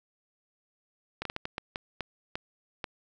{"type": "slowing click train", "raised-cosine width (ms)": 0.3, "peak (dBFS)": -17, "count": 10, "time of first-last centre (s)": [1.22, 2.842], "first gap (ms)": 33, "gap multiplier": 1.4, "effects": []}